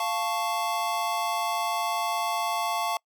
square chord, F augmented, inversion none, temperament equal with one note detuned, 696.4 / 880 / 1108.7 Hz, F5 / A5 / C#6, -5 / 0 / 0 cents, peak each -31 dBFS, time 0-2.97 s, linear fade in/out 2 ms, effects noise-tail reverb RT60 0.1 s tail -26 dB re dry

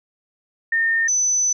sine tone pair in turn, 1822 / 6020 Hz, A#6 / F#8, -40 / +29 cents, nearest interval octave + major sixth, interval 2069 cents, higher second, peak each -16 dBFS, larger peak neither, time 0.72-1.08 / 1.08-1.53 s, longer second, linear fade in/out 5 ms, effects none

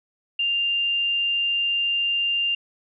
sine tone, 2794 Hz, F7, in tune, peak -20 dBFS, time 0.39-2.55 s, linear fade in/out 5 ms, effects none

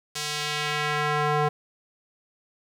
square tone with band-pass filter sweep, 149.4 Hz, D3, 30 cents sharp, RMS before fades -26 dBFS, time 0.15-1.49 s, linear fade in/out 10 ms, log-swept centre 5800 to 800 Hz, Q 0.94, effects 9-bit

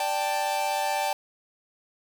45% pulse chord, D suspended fourth, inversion none, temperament equal, 587.3 / 784 / 880 Hz, D5 / G5 / A5, 0 / 0 / 0 cents, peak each -32 / -28 / -29 dBFS, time 0-1.13 s, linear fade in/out 2 ms, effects none

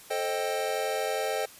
square chord, A half-diminished seventh, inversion none, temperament equal with one note detuned, 440 / 529.6 / 622.3 / 784 Hz, A4 / C5 / Eb5 / G5, 0 / +21 / 0 / 0 cents, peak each -34 dBFS, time 0.1-1.46 s, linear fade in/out 10 ms, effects white hiss -50 dBFS RMS until 1.59 s + resampled to 32000 Hz

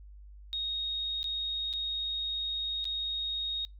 sine tone with dropouts, 3737 Hz, A#7, 4 cents sharp, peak -31 dBFS, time 0.53-3.65 s, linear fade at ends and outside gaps 0 ms, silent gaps 1.23-1.242 / 1.729-1.736 / 2.843-2.853 s, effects noise-tail reverb RT60 0.2 s tail -26 dB re dry + added 50 Hz sine -47 dBFS peak until 3.79 s

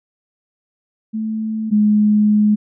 sine tone pair in turn, 219 / 210.4 Hz, A3 / G#3, -8 / +23 cents, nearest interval minor second, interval 69 cents, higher first, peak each -19 / -10 dBFS, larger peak second, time 1.13-1.71 / 1.71-2.56 s, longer second, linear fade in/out 20 ms, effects none

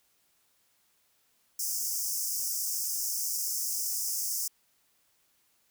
pink high-pass noise, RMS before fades -32 dBFS, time 1.59-4.48 s, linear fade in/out 5 ms, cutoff 5100 Hz, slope 96 dB/octave, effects white hiss -70 dBFS RMS until 5.7 s

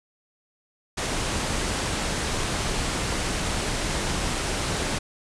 pink low-pass noise, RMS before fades -27 dBFS, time 0.97-4.99 s, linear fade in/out 10 ms, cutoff 9800 Hz, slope 48 dB/octave, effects none

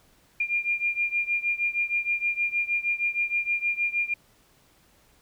sine beating tone pair, 2400 / 2406.4 Hz, D7 / D7, +37 / +42 cents, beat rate 6.4 Hz, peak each -26 / -28 dBFS, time 0.4-4.14 s, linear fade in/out 5 ms, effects pink hiss -61 dBFS RMS until 5.21 s

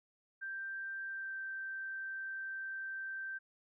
sine tone with pitch glide, 1574 to 1562.2 Hz, G6 to G6, +7 to -6 cents, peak -39 dBFS, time 0.41-3.39 s, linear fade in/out 20 ms, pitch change -13 cents, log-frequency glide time 1.08-1.36 s, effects none

